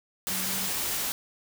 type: tone in noise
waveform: sine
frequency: 189.3 Hz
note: F#3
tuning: 40 cents sharp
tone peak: -39 dBFS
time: 0.3-0.69 s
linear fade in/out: 0 ms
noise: white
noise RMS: -30 dBFS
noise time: 0.27-1.12 s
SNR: -12 dB
effects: none